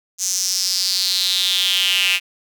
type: tone with high-pass filter sweep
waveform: square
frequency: 93.2 Hz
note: F#2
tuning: 13 cents sharp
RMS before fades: -19 dBFS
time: 0.18-2.2 s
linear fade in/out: 50 ms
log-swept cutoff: 6400 to 2600 Hz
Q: 5.5
effects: none